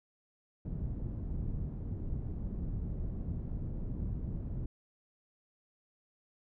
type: low-pass noise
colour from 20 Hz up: pink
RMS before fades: -37 dBFS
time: 0.65-4.66 s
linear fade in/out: 5 ms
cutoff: 190 Hz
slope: 12 dB/octave
effects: none